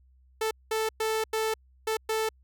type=tone bursts at uneven times; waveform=sawtooth; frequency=440 Hz; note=A4; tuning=in tune; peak=-22 dBFS; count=6; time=0.41-0.51 / 0.71-0.89 / 1-1.24 / 1.33-1.54 / 1.87-1.97 / 2.09-2.29 s; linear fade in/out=5 ms; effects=added 64 Hz sine -57 dBFS peak until 2.43 s